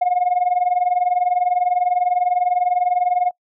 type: tone with tremolo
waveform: sine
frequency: 719 Hz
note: F#5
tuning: 50 cents flat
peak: -10 dBFS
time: 0.01-3.31 s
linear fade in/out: 10 ms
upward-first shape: sine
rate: 20 Hz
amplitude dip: 85%
effects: noise-tail reverb RT60 0.1 s tail -26 dB re dry + tanh soft clip ceiling -11 dBFS